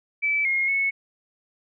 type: tone with pitch steps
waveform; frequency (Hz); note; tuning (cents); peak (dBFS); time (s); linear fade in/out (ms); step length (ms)
sine; 2310 / 2146 / 2201; D7 / C7 / C#7; -29 / +43 / -13; -20; 0.22-0.91; 20; 230
effects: none